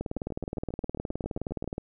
two click trains, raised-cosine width 2 ms, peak -24 / -18 dBFS, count 12 / 35, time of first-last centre 0.17-1.643 / 0.01-1.781 s, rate 7.47 / 19.2 Hz, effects none

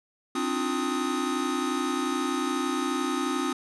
square tone cluster, 263.5 / 295 / 317.6 / 354.7 / 1251 Hz, C4 / D4 / D#4 / F4 / D#6, +12 / +8 / +36 / +27 / +9 cents, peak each -31 / -33 / -39 / -33 / -33 dBFS, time 0.35-3.53 s, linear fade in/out 5 ms, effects resampled to 24000 Hz

